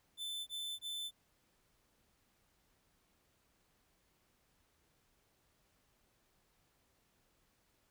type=tone bursts; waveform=45% pulse; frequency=3525 Hz; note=A7; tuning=2 cents sharp; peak=-40 dBFS; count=3; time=0.17-1.112 s; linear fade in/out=50 ms; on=300 ms; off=21 ms; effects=pink hiss -75 dBFS RMS until 7.9 s